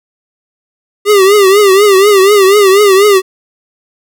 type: tone with vibrato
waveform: square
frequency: 397.9 Hz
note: G4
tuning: 26 cents sharp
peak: -4 dBFS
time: 1.05-3.22 s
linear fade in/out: 50 ms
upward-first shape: triangle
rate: 4.1 Hz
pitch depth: 120 cents each way
effects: none